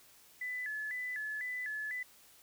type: tone with vibrato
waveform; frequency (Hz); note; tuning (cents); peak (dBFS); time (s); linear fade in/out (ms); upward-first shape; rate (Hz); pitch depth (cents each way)
sine; 1852; A#6; -12; -36; 0.41-2.03; 5; square; 2; 130
effects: white hiss -61 dBFS RMS until 2.42 s